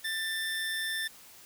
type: tone with amplitude modulation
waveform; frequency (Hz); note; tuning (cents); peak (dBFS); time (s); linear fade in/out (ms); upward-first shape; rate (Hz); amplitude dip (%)
25% pulse; 1779; A6; +19; -26; 0.04-1.08; 10; sine; 177; 25
effects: white hiss -53 dBFS RMS until 1.45 s